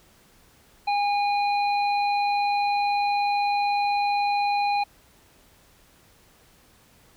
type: harmonic tone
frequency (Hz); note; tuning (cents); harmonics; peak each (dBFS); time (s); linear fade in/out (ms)
816; G#5; -31; 1 / 3 / 5; -21 / -31 / -35; 0.87-4.84; 10
effects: pink hiss -57 dBFS RMS until 7.16 s